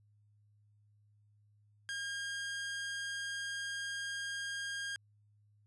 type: tone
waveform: sawtooth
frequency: 1616 Hz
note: G#6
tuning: 48 cents flat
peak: -34 dBFS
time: 1.89-4.96 s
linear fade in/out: 0 ms
effects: added 104 Hz sine -65 dBFS peak until 5.66 s + resampled to 22050 Hz